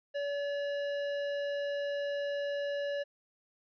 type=tone with tanh clipping; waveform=sine; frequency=571 Hz; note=D5; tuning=49 cents flat; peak=-34 dBFS; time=0.14-3.04 s; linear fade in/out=20 ms; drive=16 dB; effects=resampled to 11025 Hz